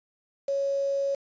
sine tone with quantisation, 554.4 Hz, C#5, in tune, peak -24 dBFS, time 0.48-1.15 s, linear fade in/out 5 ms, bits 7, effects resampled to 16000 Hz

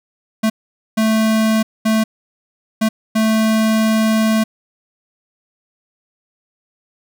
square tone bursts at uneven times, 219.9 Hz, A3, 1 cent flat, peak -13 dBFS, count 5, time 0.43-0.5 / 0.97-1.63 / 1.85-2.04 / 2.81-2.89 / 3.15-4.44 s, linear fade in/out 10 ms, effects none

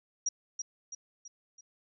sine tone with echo, 5710 Hz, F8, 37 cents sharp, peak -27 dBFS, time 0.26-0.29 s, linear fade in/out 5 ms, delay 330 ms, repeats 4, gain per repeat -6 dB, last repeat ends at 1.61 s, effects none

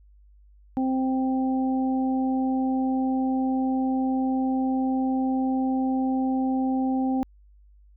harmonic tone, 261.6 Hz, C4, in tune, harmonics 1 / 2 / 3, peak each -22 / -36 / -31 dBFS, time 0.77-7.23 s, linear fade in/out 0 ms, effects added 50 Hz sine -51 dBFS peak until 7.96 s

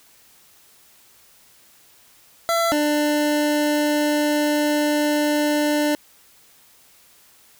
25% pulse tone pair in turn, 672 / 297.1 Hz, E5 / D4, +33 / +20 cents, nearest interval octave + major second, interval 1413 cents, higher first, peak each -14 dBFS, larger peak neither, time 2.49-2.72 / 2.72-5.95 s, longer second, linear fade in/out 0 ms, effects white hiss -53 dBFS RMS until 7.59 s

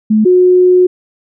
sine tone pair in turn, 215.7 / 363.7 Hz, A3 / F#4, -34 / -30 cents, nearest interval major sixth, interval 904 cents, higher second, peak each -6 / -4 dBFS, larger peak second, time 0.1-0.25 / 0.25-0.87 s, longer second, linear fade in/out 10 ms, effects none

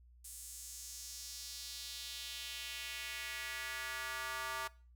square tone with high-pass filter sweep, 130 Hz, C3, 11 cents flat, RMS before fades -44 dBFS, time 0.24-4.68 s, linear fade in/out 10 ms, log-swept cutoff 8700 to 1100 Hz, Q 1.9, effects noise-tail reverb RT60 0.4 s tail -22 dB re dry + added 60 Hz sine -59 dBFS peak until 4.95 s

